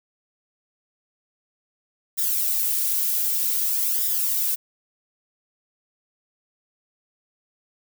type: noise with flanger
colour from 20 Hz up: violet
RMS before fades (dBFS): -23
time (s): 2.17-4.56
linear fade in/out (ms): 20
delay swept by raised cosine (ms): 0.57 to 3.37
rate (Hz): 0.53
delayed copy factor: +0.65
effects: none